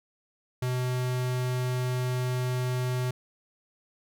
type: tone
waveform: square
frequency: 126.1 Hz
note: B2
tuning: 36 cents sharp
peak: -27 dBFS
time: 0.62-3.11 s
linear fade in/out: 5 ms
effects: none